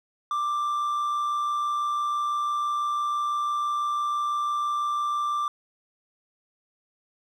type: tone with amplitude modulation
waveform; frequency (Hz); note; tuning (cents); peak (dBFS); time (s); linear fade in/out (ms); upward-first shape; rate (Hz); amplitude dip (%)
triangle; 1179; D6; +6; -21; 0.31-5.48; 2; sine; 126; 25
effects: none